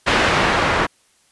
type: noise with low-pass filter sweep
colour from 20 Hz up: white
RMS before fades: -17 dBFS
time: 0.06-0.87 s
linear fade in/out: 20 ms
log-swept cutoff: 2300 to 1500 Hz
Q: 0.78
effects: white hiss -58 dBFS RMS until 1.31 s + resampled to 24000 Hz